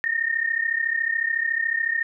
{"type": "tone pair together", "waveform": "sine", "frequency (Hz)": [1818, 1851.9], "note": ["A#6", "A#6"], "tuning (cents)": [-44, -12], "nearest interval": "unison", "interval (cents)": 32, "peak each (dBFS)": -24, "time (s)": [0.04, 2.03], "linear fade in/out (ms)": 0, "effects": []}